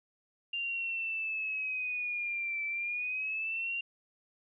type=linear two-way sweep; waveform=sine; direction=down then up; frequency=2794 to 2320 to 2780 Hz; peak=-32 dBFS; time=0.53-3.81 s; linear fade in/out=5 ms; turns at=2.65 s; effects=none